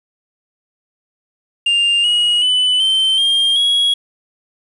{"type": "tone with pitch steps", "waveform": "triangle", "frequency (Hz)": [2800, 2897, 2998, 3101, 3209, 3320], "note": ["F7", "F#7", "F#7", "G7", "G7", "G#7"], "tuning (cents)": [4, -37, 22, -19, 40, -1], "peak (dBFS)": -10, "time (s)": [1.66, 3.94], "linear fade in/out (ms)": 5, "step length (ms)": 380, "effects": ["resampled to 24000 Hz", "7-bit"]}